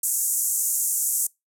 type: band-pass noise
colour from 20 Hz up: pink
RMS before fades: -24 dBFS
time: 0.03-1.27 s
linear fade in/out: 5 ms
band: 6800 to 14000 Hz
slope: 48 dB/octave
effects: noise-tail reverb RT60 0.2 s tail -24 dB re dry